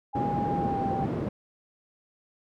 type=tone with pitch glide; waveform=sine; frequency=817 to 785.5 Hz; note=G#5 to G5; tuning=-29 to +3 cents; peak=-28 dBFS; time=0.13-1.06 s; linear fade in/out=20 ms; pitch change=-68 cents; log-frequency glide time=0.46-0.91 s
type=band-pass noise; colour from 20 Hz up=white; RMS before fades=-30 dBFS; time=0.15-1.29 s; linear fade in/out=5 ms; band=100 to 300 Hz; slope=12 dB/octave
effects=none